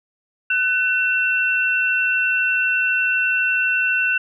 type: tone pair together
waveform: sine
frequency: 1501 / 2704 Hz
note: F#6 / E7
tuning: +24 / +43 cents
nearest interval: minor seventh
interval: 1019 cents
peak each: -19 dBFS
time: 0.5-4.18 s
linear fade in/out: 5 ms
effects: none